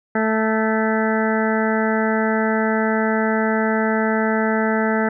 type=harmonic tone with a mistuned harmonic; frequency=220 Hz; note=A3; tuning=in tune; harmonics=1 / 2 / 3 / 4 / 6 / 7 / 8 / 9; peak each=-20 / -23 / -25 / -26 / -28 / -28 / -29 / -30 dBFS; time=0.15-5.09 s; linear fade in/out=5 ms; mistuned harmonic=8; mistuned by=-19 cents; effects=none